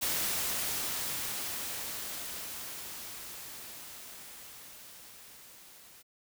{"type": "noise with level ramp", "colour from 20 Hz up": "white", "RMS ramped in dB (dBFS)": [-31, -55], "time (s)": [0.01, 6.03], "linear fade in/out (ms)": 20, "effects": []}